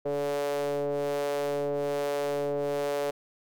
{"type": "ring-modulated tone", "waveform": "square", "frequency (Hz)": 71.8, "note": "D2", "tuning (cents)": -39, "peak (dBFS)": -25, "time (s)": [0.05, 3.11], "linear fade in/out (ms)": 10, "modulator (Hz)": 502, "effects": []}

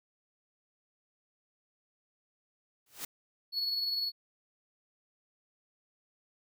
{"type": "noise with exponential growth", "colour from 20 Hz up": "white", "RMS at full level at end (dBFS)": -35, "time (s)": [2.86, 3.05], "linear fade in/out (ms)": 5, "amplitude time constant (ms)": 41}
{"type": "tone with tremolo", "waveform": "triangle", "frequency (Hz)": 4384, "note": "C#8", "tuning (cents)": -20, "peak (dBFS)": -27, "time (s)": [3.52, 4.12], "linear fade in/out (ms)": 50, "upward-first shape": "triangle", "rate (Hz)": 20, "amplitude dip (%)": 45}
{"effects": []}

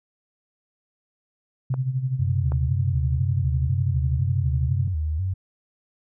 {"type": "tone with tremolo", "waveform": "sine", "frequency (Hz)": 130, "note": "C3", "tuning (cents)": -11, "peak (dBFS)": -19, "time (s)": [1.7, 4.88], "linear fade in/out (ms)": 5, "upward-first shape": "sine", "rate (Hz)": 12, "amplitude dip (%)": 70}
{"type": "clicks", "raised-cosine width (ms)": 1, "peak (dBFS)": -20, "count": 2, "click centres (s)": [1.741, 2.52]}
{"type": "tone with vibrato", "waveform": "sine", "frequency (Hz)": 85.1, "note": "F2", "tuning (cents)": -44, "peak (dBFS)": -22, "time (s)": [2.19, 5.34], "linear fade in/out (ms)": 10, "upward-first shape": "square", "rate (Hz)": 2, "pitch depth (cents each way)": 170}
{"effects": []}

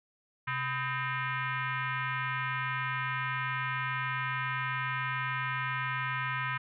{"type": "tone with frequency modulation", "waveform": "sine", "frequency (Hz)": 130.81, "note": "C3", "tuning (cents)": 0, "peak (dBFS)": -30, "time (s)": [0.47, 6.58], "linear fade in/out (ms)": 10, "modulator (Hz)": 568, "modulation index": 3.8, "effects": []}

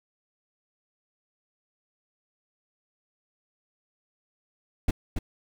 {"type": "noise with echo", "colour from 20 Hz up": "brown", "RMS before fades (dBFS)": -21, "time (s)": [4.88, 4.91], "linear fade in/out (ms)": 5, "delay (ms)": 280, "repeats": 1, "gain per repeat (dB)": -6, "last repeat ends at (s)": 5.19, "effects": []}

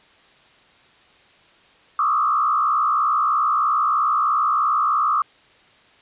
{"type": "tone with frequency modulation", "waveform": "sine", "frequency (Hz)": 1213, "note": "D#6", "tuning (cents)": -44, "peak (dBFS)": -16, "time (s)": [1.99, 5.22], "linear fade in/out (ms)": 2, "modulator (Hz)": 63.1, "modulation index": 1.4, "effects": ["white hiss -53 dBFS RMS until 6.01 s", "resampled to 8000 Hz"]}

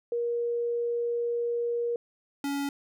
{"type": "tone pair in turn", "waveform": ["sine", "square"], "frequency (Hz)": [473.5, 281.4], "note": ["A#4", "C#4"], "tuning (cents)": [27, 26], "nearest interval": "major sixth", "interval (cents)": 901, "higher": "first", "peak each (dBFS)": [-26, -29], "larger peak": "first", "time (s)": [[0.12, 1.96], [2.44, 2.69]], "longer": "first", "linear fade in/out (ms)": 2, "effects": []}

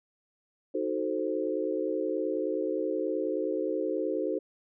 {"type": "chord", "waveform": "sine", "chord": "D# diminished seventh", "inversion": "none", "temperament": "equal", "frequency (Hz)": [311.1, 370, 440, 523.3], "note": ["D#4", "F#4", "A4", "C5"], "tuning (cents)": [0, 0, 0, 0], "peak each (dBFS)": -33, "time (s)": [0.74, 4.39], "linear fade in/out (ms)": 10, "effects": []}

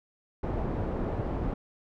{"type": "low-pass noise", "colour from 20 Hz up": "pink", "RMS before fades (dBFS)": -31, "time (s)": [0.43, 1.54], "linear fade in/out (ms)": 5, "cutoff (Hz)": 710, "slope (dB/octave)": 12, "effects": []}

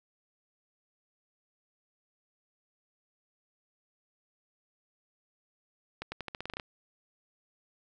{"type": "accelerating click train", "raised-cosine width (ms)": 0.3, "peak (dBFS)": -21, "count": 11, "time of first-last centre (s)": [6.02, 6.598], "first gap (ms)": 100, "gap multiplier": 0.87, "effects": []}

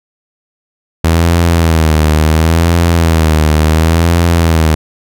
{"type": "tone with vibrato", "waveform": "sawtooth", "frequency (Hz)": 81, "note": "E2", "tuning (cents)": -30, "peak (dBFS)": -3, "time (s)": [1.04, 4.75], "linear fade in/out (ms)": 5, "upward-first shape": "sine", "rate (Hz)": 0.71, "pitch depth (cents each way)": 87, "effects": []}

